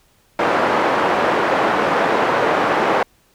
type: band-pass noise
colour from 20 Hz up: pink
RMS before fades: -17 dBFS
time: 0.39-3.03 s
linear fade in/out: 2 ms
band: 420 to 1400 Hz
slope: 12 dB/octave
effects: pink hiss -57 dBFS RMS until 3.34 s